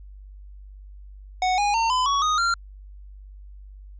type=tone with pitch steps; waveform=square; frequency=740 / 821.1 / 911 / 1010.9 / 1121.6 / 1244.5 / 1380.9 Hz; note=F#5 / G#5 / A#5 / B5 / C#6 / D#6 / F6; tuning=0 / -20 / -40 / +40 / +20 / 0 / -20 cents; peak=-20 dBFS; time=1.42-2.54 s; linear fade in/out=2 ms; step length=160 ms; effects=added 49 Hz sine -40 dBFS peak until 3.99 s + resampled to 16000 Hz